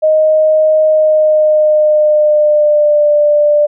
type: tone with pitch glide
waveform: sine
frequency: 622.3 to 592.1 Hz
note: D#5 to D5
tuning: 0 to +14 cents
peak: -6 dBFS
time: 0.02-3.67 s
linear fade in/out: 20 ms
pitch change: -86 cents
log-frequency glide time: 0.85-3.1 s
effects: none